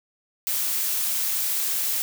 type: noise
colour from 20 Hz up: blue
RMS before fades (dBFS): -25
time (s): 0.47-2.02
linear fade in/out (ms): 0
effects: none

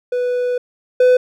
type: tone pair in turn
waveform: triangle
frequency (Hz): 493.9 / 502.2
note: B4 / B4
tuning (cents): 0 / +29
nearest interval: unison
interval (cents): 29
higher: second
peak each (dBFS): -14 / -6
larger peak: second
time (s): 0.12-0.58 / 1-1.17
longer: first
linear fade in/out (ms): 5
effects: none

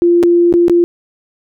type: tone with dropouts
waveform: sine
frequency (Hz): 345.8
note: F4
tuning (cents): -17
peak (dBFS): -6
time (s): 0.02-0.84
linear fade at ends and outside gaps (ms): 0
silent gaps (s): 0.229-0.235 / 0.526-0.539 / 0.682-0.697
effects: none

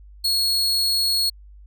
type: tone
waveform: 40% pulse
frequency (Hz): 4329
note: C#8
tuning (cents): -42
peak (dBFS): -17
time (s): 0.24-1.3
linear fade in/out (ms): 10
effects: added 50 Hz sine -42 dBFS peak until 1.66 s

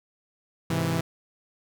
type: chord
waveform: sawtooth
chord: Ab augmented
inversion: none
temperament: equal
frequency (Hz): 103.83 / 130.81 / 164.81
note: Ab2 / C3 / E3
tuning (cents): 0 / 0 / 0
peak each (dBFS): -28 / -26 / -22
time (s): 0.7-1.01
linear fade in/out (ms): 5
effects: none

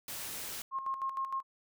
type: noise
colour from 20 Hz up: white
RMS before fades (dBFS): -41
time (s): 0.08-0.62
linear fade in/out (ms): 2
type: tone with tremolo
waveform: sine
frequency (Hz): 1072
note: C6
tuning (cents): +42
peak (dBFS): -31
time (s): 0.71-1.43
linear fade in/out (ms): 50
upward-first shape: square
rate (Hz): 6.5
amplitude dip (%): 60
effects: none

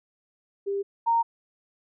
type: tone pair in turn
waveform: sine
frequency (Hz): 398 / 925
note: G4 / A#5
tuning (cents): +26 / -14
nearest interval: octave + minor third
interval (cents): 1460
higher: second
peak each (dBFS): -25 / -19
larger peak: second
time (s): 0.66-0.83 / 1.06-1.23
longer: neither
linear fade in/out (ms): 20
effects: none

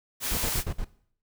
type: noise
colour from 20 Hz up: white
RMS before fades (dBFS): -30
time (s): 0.2-0.64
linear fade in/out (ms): 50
type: noise bursts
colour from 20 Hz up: brown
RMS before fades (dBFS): -29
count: 5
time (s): 0.31-0.846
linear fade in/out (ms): 5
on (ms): 64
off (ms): 54
effects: noise-tail reverb RT60 0.6 s tail -18 dB re dry

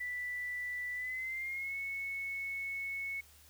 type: tone with pitch glide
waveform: sine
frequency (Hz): 1975 to 2204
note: B6 to C#7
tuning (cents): 0 to -11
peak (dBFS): -36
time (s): 0-3.21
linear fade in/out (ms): 10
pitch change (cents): +189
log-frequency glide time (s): 0.94-1.76
effects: added 75 Hz sine -63 dBFS peak until 3.49 s + white hiss -61 dBFS RMS until 3.49 s

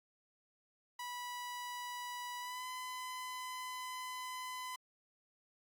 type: tone with pitch glide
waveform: sawtooth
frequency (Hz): 980 to 1012.2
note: B5 to B5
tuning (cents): -14 to +42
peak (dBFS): -38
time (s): 0.99-4.76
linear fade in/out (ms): 5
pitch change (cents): +56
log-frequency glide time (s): 2.39-2.65
effects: AAC 64 kbps

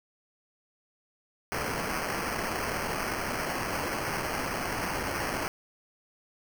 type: noise with sample-and-hold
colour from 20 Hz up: blue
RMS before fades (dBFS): -32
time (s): 1.52-5.48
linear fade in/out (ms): 0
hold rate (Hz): 3675
effects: none

